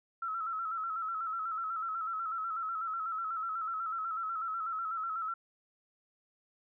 sine tone with vibrato, 1318.5 Hz, E6, in tune, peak -33 dBFS, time 0.22-5.34 s, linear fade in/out 5 ms, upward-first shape square, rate 8.1 Hz, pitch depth 49 cents each way, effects none

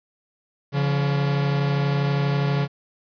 45% pulse tone pair together, 140.96 / 173.3 Hz, C#3 / F3, +29 / -13 cents, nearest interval major third, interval 358 cents, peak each -20 / -28 dBFS, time 0.72-2.68 s, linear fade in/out 50 ms, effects resampled to 11025 Hz + 9-bit

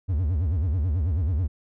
triangle tone with vibrato, 82.41 Hz, E2, in tune, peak -19 dBFS, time 0.08-1.48 s, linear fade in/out 20 ms, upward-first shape sine, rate 9.2 Hz, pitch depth 270 cents each way, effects none

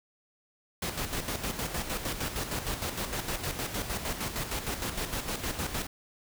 pink noise with tremolo, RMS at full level -32 dBFS, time 0.82-5.87 s, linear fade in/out 5 ms, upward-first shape square, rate 6.5 Hz, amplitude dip 55%, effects none

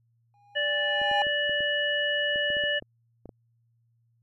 triangle tone with exponential growth, 816 Hz, G#5, 31 cents flat, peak -20 dBFS, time 0.34-1.22 s, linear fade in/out 1 ms, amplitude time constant 190 ms
harmonic tone, 585 Hz, D5, 7 cents flat, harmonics 1 / 3 / 5, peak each -30 / -27 / -29 dBFS, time 0.55-2.8 s, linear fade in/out 20 ms
clicks, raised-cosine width 2 ms, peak -29 dBFS, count 12, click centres 1.016 / 1.114 / 1.268 / 1.495 / 1.606 / 2.359 / 2.503 / 2.568 / 2.638 / 2.824 / 3.257 / 3.292 s
effects added 116 Hz sine -65 dBFS peak until 4.22 s

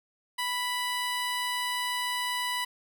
15% pulse tone, 987.8 Hz, B5, in tune, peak -22 dBFS, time 0.38-2.65 s, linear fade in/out 10 ms, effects none

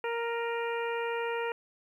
harmonic tone with a mistuned harmonic, 466.2 Hz, A#4, in tune, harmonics 1 / 2 / 3 / 4 / 5 / 6, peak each -32 / -36 / -40 / -41 / -42 / -45 dBFS, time 0.04-1.52 s, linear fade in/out 2 ms, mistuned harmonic 5, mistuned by +48 cents, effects 11-bit

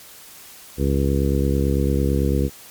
harmonic tone, 69 Hz, C#2, 7 cents flat, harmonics 1 / 2 / 3 / 4 / 5 / 6 / 7, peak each -20 / -23 / -25 / -26 / -27 / -28 / -28 dBFS, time 0.77-2.5 s, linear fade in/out 50 ms, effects white hiss -43 dBFS RMS until 2.7 s + MP3 96 kbps

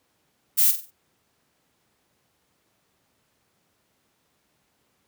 violet noise with echo, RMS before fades -18 dBFS, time 0.57-0.72 s, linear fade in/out 20 ms, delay 48 ms, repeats 4, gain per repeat -9 dB, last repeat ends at 0.912 s, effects pink hiss -69 dBFS RMS until 5.07 s + high-pass 100 Hz 12 dB/octave

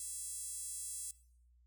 5% pulse tone with high-pass filter, 666 Hz, E5, 18 cents sharp, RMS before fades -44 dBFS, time 0-1.11 s, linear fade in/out 2 ms, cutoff 9400 Hz, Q 3, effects noise-tail reverb RT60 0.6 s tail -17 dB re dry + added 60 Hz sine -64 dBFS peak until 1.66 s

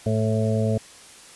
harmonic tone, 109.8 Hz, A2, 3 cents flat, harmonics 1 / 2 / 4 / 5 / 6, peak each -22 / -25 / -28 / -29 / -30 dBFS, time 0.06-0.78 s, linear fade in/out 5 ms, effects white hiss -46 dBFS RMS until 1.35 s + resampled to 24000 Hz

